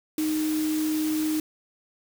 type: tone in noise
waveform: sine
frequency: 310 Hz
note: D#4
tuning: 6 cents flat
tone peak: -23 dBFS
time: 0.18-1.4 s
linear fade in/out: 2 ms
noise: white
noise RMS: -36 dBFS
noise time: 0.18-1.4 s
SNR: +10 dB
effects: none